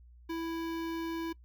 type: tone with notch filter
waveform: square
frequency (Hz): 330.2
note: E4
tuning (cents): +3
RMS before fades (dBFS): -36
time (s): 0.29-1.33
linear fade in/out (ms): 10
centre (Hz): 8500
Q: 0.65
effects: noise-tail reverb RT60 0.1 s tail -22 dB re dry + added 60 Hz sine -53 dBFS peak until 1.44 s